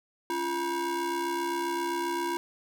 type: ring-modulated tone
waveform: square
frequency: 311.1 Hz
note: D#4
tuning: in tune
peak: -26 dBFS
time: 0.3-2.37 s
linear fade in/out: 0 ms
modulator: 656 Hz
effects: none